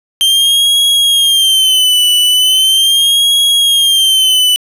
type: tone with vibrato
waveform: 45% pulse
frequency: 3136 Hz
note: G7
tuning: in tune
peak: -7 dBFS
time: 0.21-4.56 s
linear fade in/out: 0 ms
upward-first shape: sine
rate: 0.39 Hz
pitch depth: 94 cents each way
effects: resampled to 32000 Hz + 8-bit